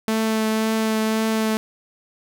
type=tone with vibrato; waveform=sawtooth; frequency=220 Hz; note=A3; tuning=in tune; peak=-15 dBFS; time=0.08-1.57 s; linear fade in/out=0 ms; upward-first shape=triangle; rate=1.9 Hz; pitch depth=13 cents each way; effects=none